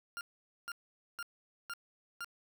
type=tone bursts; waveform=40% pulse; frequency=1400 Hz; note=F6; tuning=4 cents sharp; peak=-38 dBFS; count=5; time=0.17-2.245 s; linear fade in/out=0 ms; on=39 ms; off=470 ms; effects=none